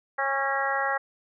harmonic tone with a mistuned harmonic, 273 Hz, C#4, 26 cents flat, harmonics 2 / 3 / 4 / 5 / 6 / 7, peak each -32 / -29 / -32 / -32 / -31 / -31 dBFS, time 0.18-0.98 s, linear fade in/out 10 ms, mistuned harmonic 4, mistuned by +25 cents, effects none

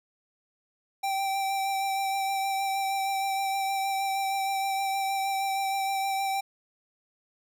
square tone with vibrato, 780 Hz, G5, 9 cents flat, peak -27 dBFS, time 1.03-6.41 s, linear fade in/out 10 ms, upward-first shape sine, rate 6.4 Hz, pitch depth 16 cents each way, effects none

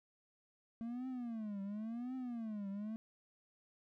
triangle tone with vibrato, 225.7 Hz, A3, 44 cents sharp, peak -38 dBFS, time 0.81-2.96 s, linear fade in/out 0 ms, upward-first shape triangle, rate 0.93 Hz, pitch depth 260 cents each way, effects none

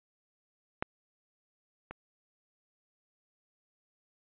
clicks, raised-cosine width 0.5 ms, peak -15 / -26 dBFS, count 2, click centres 0.825 / 1.91 s, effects resampled to 8000 Hz

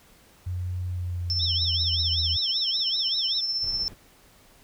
sine tone with pitch glide, 90.2 to 82.24 Hz, F#2 to E2, -44 to -4 cents, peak -27 dBFS, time 0.46-2.37 s, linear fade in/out 10 ms, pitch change -160 cents, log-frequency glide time 0.86-2.23 s
sine tone with tremolo, 5340 Hz, E8, 22 cents sharp, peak -23 dBFS, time 1.3-3.88 s, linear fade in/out 0 ms, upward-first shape sine, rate 16 Hz, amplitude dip 40%
sine tone with vibrato, 3408 Hz, G#7, 44 cents sharp, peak -27 dBFS, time 1.39-3.41 s, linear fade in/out 10 ms, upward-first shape triangle, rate 5.2 Hz, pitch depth 270 cents each way
brown noise, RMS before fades -41 dBFS, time 3.62-3.95 s, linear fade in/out 20 ms
effects pink hiss -56 dBFS RMS until 4.63 s

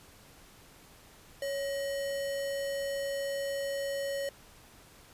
sine tone with sample-and-hold, 556 Hz, C#5, 5 cents sharp, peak -31 dBFS, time 1.42-4.29 s, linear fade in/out 2 ms, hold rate 2450 Hz, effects pink hiss -56 dBFS RMS until 5.13 s + resampled to 32000 Hz

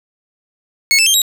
20% pulse tone with pitch steps, 2195 / 2641 / 3177 / 3822 Hz, C#7 / E7 / G7 / A#7, -18 / +3 / +23 / +43 cents, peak -4 dBFS, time 0.91-1.218 s, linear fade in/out 0 ms, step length 77 ms, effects none

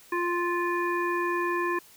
harmonic tone, 349.2 Hz, F4, in tune, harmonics 1 / 3 / 5 / 7, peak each -28 / -29 / -32 / -39 dBFS, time 0.12-1.79 s, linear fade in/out 5 ms, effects white hiss -54 dBFS RMS until 1.96 s

